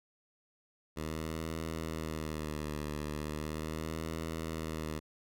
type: tone with vibrato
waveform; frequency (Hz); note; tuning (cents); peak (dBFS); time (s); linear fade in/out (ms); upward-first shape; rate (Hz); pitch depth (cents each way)
10% pulse; 77.78; D#2; 0; -28; 0.96-5; 20; sine; 0.38; 67
effects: none